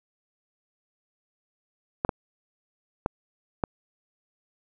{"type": "clicks", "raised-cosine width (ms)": 1, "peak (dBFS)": -10, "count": 4, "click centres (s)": [2.049, 2.092, 3.061, 3.638], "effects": []}